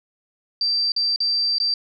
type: tone with dropouts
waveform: sine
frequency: 4686 Hz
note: D8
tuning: 5 cents flat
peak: -18 dBFS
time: 0.61-1.74 s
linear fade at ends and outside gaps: 2 ms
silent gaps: 0.92-0.963 / 1.161-1.203 / 1.584-1.6 s
effects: none